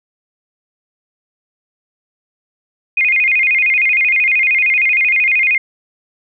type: tone with vibrato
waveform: sine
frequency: 2290 Hz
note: D7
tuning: 44 cents flat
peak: -10 dBFS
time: 2.97-5.58 s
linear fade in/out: 5 ms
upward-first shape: square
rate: 13 Hz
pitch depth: 140 cents each way
effects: none